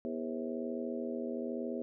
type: harmonic tone with a mistuned harmonic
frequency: 81 Hz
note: E2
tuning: 30 cents flat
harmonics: 3 / 4 / 5 / 6 / 7 / 8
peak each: -38 / -44 / -41 / -47 / -42 / -47 dBFS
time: 0.05-1.82 s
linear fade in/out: 0 ms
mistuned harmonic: 7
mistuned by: -85 cents
effects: none